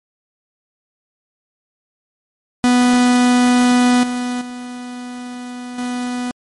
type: tone with level steps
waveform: 45% pulse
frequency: 246.9 Hz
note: B3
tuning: in tune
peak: -10 / -19 / -27 / -20 dBFS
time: 2.64-6.31 s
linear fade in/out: 0 ms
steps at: 4.03 / 4.41 / 5.78 s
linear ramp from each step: 5 ms
effects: MP3 48 kbps